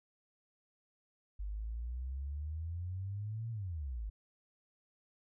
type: exponential two-way sweep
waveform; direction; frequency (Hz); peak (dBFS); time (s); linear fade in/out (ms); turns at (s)
sine; up then down; 49 to 116.54 to 49; -37; 1.39-4.1; 10; 3.51
effects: none